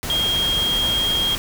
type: tone in noise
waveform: sine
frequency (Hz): 3240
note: G#7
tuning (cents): -43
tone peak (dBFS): -18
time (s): 0.1-1.35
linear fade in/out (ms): 0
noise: pink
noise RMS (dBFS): -27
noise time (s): 0.03-1.38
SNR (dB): +6
effects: none

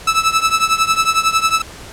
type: tone with tremolo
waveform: sawtooth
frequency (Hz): 1311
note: E6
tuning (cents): -10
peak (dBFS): -5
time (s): 0.07-1.62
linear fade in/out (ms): 5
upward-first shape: triangle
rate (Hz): 11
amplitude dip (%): 90
effects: pink hiss -35 dBFS RMS until 1.92 s + low-pass 10000 Hz 12 dB/octave

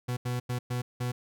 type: tone bursts at uneven times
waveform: 40% pulse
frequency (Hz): 123.47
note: B2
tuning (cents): 0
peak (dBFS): -28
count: 5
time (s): 0.08-0.17 / 0.25-0.4 / 0.49-0.59 / 0.7-0.82 / 1-1.12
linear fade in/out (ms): 10
effects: none

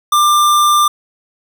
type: tone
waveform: square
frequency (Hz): 1190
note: D6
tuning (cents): +22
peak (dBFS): -9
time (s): 0.12-0.88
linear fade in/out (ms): 5
effects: none

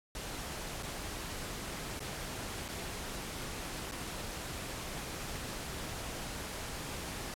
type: noise with dropouts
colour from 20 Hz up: pink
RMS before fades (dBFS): -41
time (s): 0.15-7.34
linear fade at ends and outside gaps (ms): 1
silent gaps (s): 0.826-0.831 / 1.994-2.004 / 2.681-2.686 / 3.913-3.92
effects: low-pass 12000 Hz 12 dB/octave + AAC 64 kbps

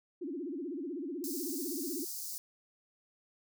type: tone with vibrato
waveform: sine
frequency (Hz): 311.1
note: D#4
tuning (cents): 0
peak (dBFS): -36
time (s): 0.21-2.05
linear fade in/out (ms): 10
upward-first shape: sine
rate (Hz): 16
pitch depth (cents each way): 280
type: high-pass noise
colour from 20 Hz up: white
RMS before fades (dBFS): -41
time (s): 1.24-2.38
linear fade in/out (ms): 0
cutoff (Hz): 4600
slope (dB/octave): 48
effects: none

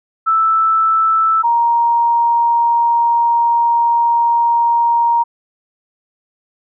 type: tone pair in turn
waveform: sine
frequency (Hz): 1318.5 / 937.4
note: E6 / A#5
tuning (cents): 0 / +9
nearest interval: tritone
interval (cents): 591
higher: first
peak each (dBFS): -10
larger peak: neither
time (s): 0.26-1.43 / 1.43-5.24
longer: second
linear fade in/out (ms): 20
effects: none

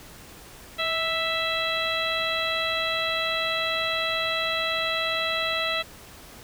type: harmonic tone with a mistuned harmonic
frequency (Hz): 659.3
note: E5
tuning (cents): 0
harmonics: 1 / 2 / 3 / 4 / 5 / 6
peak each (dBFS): -31 / -31 / -31 / -31 / -31 / -31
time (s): 0.78-5.83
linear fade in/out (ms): 20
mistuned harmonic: 1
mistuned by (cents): -33
effects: pink hiss -46 dBFS RMS until 6.43 s

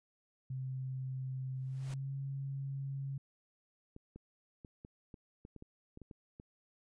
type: tone with pitch glide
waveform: sine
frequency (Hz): 130.81 to 137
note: C3 to C#3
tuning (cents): 0 to -20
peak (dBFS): -37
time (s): 0.5-3.18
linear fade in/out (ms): 5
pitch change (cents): +80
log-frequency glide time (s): 1.61-2.13
type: noise with exponential growth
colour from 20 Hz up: pink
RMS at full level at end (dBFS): -49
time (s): 1.55-1.94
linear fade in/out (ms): 2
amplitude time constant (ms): 84
type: clicks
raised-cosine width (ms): 3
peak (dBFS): -37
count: 12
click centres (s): 3.964 / 4.16 / 4.648 / 4.849 / 5.142 / 5.451 / 5.563 / 5.624 / 5.974 / 6.017 / 6.112 / 6.399
effects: resampled to 22050 Hz

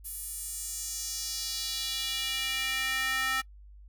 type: tone with high-pass filter sweep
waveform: square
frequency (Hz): 263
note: C4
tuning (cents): +9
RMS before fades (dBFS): -33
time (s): 0.04-3.42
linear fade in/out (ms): 20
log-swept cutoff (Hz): 11000 to 1500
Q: 2.2
effects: noise-tail reverb RT60 0.1 s tail -24 dB re dry + added 50 Hz sine -48 dBFS peak until 3.88 s

